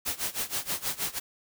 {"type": "noise with tremolo", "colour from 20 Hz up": "white", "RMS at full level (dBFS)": -29, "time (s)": [0.05, 1.2], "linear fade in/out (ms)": 20, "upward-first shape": "sine", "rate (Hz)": 6.3, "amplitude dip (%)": 90, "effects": []}